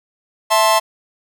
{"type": "chord", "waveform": "45% pulse", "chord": "A minor", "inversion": "second", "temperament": "just", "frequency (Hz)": [660, 880, 1056], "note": ["E5", "A5", "C6"], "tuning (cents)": [2, 0, 16], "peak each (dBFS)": -16, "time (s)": [0.5, 0.8], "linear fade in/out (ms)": 20, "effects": []}